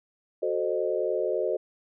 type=chord; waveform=sine; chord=F# diminished seventh; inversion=none; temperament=equal with one note detuned; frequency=370 / 440 / 523.3 / 614 Hz; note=F#4 / A4 / C5 / Eb5; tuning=0 / 0 / 0 / -23 cents; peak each=-30 dBFS; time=0.42-1.57 s; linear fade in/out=10 ms; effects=none